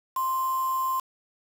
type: tone with quantisation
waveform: sine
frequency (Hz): 1046.5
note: C6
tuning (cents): 0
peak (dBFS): -24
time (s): 0.16-1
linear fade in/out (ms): 5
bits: 6
effects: none